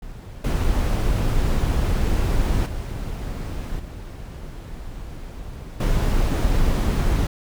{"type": "noise with level steps", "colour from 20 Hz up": "brown", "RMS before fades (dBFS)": [-36, -20, -28, -34, -19], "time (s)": [0.02, 7.27], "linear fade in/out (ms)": 5, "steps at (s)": [0.44, 2.66, 3.79, 5.8], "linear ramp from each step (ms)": 5, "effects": []}